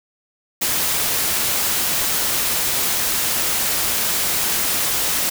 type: noise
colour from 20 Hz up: white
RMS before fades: -20 dBFS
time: 0.61-5.3 s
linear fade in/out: 10 ms
effects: none